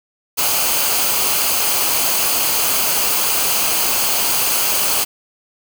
white noise with comb filter, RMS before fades -17 dBFS, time 0.37-5.05 s, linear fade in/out 20 ms, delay 0.54 ms, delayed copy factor -0.5, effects none

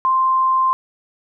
sine tone, 1046.5 Hz, C6, in tune, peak -13 dBFS, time 0.05-0.73 s, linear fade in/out 0 ms, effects none

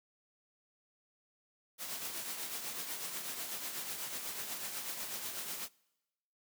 white noise with tremolo, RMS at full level -39 dBFS, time 1.78-5.69 s, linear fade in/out 50 ms, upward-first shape triangle, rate 8.1 Hz, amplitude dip 50%, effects noise-tail reverb RT60 1.0 s tail -25 dB re dry + high-pass 150 Hz 12 dB/octave

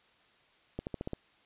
accelerating click train, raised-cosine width 2 ms, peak -22 dBFS, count 6, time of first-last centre 0.79-1.133 s, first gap 79 ms, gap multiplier 0.93, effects white hiss -65 dBFS RMS until 1.45 s + resampled to 8000 Hz

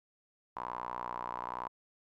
sawtooth tone with band-pass filter, 60.9 Hz, B1, 24 cents flat, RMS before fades -40 dBFS, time 0.56-1.68 s, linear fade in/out 10 ms, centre 990 Hz, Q 7.5, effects none

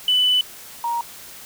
sine tone pair in turn, 2993 / 939.7 Hz, F#7 / A#5, +19 / +14 cents, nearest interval octave + minor sixth, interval 2005 cents, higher first, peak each -13 / -20 dBFS, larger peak first, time 0.08-0.41 / 0.84-1.01 s, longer first, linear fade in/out 2 ms, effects tanh soft clip ceiling -11 dBFS + white hiss -40 dBFS RMS until 1.45 s

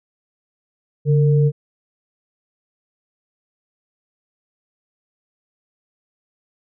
sine tone pair together, 143.91 / 456.9 Hz, D3 / A#4, -35 / -35 cents, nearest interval octave + minor sixth, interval 2000 cents, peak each -12 / -21 dBFS, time 1.05-1.52 s, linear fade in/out 50 ms, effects none

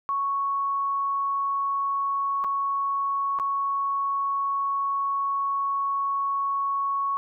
sine tone with dropouts, 1108.7 Hz, C#6, in tune, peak -23 dBFS, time 0.09-7.17 s, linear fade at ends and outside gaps 0 ms, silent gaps 2.44-2.445 / 3.388-3.398 s, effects none

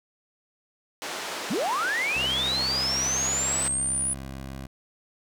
pink band-pass noise, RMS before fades -34 dBFS, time 1.02-3.68 s, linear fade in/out 0 ms, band 440 to 7500 Hz, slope 12 dB/octave
sine linear sweep, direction up, 150 to 9956 Hz, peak -24 dBFS, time 1.5-4.14 s, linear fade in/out 10 ms
15% pulse tone with pitch glide, 65.41 to 66.75 Hz, C2 to C2, 0 to +35 cents, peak -29 dBFS, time 2.15-4.67 s, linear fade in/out 10 ms, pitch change +35 cents, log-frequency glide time 2.4-3.4 s
effects none

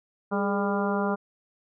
harmonic tone with a mistuned harmonic, 199.6 Hz, G3, 32 cents sharp, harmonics 1 / 2 / 3 / 4 / 5 / 6 / 7, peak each -27 / -30 / -32 / -33 / -34 / -35 / -35 dBFS, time 0.31-1.16 s, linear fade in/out 20 ms, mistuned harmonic 2, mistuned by +60 cents, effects none

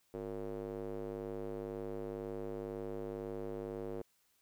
square tone with band-pass filter, 51 Hz, G#1, 31 cents flat, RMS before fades -42 dBFS, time 0.14-4.02 s, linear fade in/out 0 ms, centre 430 Hz, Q 2.8, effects white hiss -74 dBFS RMS until 4.41 s

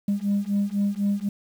sine beating tone pair, 199.9 / 203.9 Hz, G3 / G#3, +34 / -32 cents, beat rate 4 Hz, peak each -23 dBFS, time 0.08-1.29 s, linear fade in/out 5 ms, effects tanh soft clip ceiling -17 dBFS + 8-bit

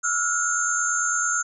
sine tone cluster, 1335 / 1424 / 6450 / 7170 Hz, E6 / F6 / G8 / A8, +22 / +33 / +48 / +32 cents, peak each -29 / -25 / -27 / -26 dBFS, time 0.03-1.43 s, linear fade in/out 20 ms, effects none

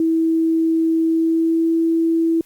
sine tone with pitch glide, 325.4 to 329 Hz, E4 to E4, -22 to -3 cents, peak -14 dBFS, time 0-2.41 s, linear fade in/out 2 ms, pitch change +19 cents, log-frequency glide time 1.06-1.73 s, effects white hiss -54 dBFS RMS until 2.45 s + Opus 48 kbps

